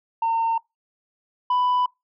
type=tone pair in turn; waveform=sine; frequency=911 / 993.2 Hz; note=A#5 / B5; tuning=-40 / +9 cents; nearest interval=minor second; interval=149 cents; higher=second; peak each=-17 / -15 dBFS; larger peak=second; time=0.22-0.58 / 1.5-1.86 s; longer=neither; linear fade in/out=5 ms; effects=noise-tail reverb RT60 0.2 s tail -26 dB re dry + tanh soft clip ceiling -17 dBFS